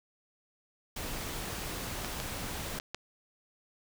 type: noise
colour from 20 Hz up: pink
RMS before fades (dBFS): -38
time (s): 0.96-2.79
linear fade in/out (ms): 5
type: clicks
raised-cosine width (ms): 0.2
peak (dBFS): -18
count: 4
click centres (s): 2.047 / 2.201 / 2.799 / 2.946
effects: none